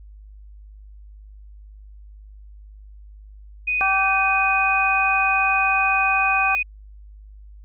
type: tone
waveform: sine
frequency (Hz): 2489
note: D#7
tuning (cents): 0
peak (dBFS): -19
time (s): 3.67-6.63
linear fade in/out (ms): 10
type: harmonic tone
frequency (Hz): 386.1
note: G4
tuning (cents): -26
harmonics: 2 / 3 / 4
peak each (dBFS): -22 / -24 / -25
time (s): 3.81-6.55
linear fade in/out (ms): 0
effects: added 51 Hz sine -40 dBFS peak until 7.64 s